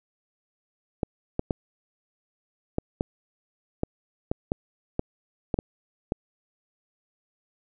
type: clicks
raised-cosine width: 2 ms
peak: -11 dBFS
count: 12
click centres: 1.032 / 1.394 / 1.508 / 2.784 / 3.009 / 3.834 / 4.315 / 4.519 / 4.994 / 5.542 / 5.589 / 6.121 s
effects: none